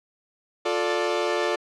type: chord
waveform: sawtooth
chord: D minor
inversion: first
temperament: equal with one note detuned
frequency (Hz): 353.9 / 440 / 587.3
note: F4 / A4 / D5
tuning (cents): +23 / 0 / 0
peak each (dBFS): -23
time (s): 0.65-1.56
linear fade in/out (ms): 10
effects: low-pass 5000 Hz 12 dB/octave